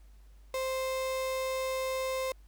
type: tone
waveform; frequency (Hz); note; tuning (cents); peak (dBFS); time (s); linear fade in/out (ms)
35% pulse; 523.3; C5; 0; -29; 0.54-2.32; 2
effects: added 50 Hz sine -52 dBFS peak until 2.47 s + pink hiss -69 dBFS RMS until 2.47 s